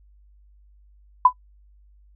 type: tone with exponential decay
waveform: sine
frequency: 1002 Hz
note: B5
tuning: 25 cents sharp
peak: -6 dBFS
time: 1.25-1.33 s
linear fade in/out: 5 ms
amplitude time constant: 16 ms
effects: noise-tail reverb RT60 0.1 s tail -22 dB re dry + added 50 Hz sine -51 dBFS peak until 2.15 s